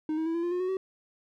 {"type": "tone with pitch steps", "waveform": "triangle", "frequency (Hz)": [310, 319.1, 328.4, 338.1, 348, 358.2, 368.7, 379.5], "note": ["D#4", "D#4", "E4", "E4", "F4", "F4", "F#4", "F#4"], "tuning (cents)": [-6, 44, -6, 44, -6, 44, -6, 44], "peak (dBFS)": -25, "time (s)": [0.09, 0.77], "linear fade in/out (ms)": 2, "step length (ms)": 85, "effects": []}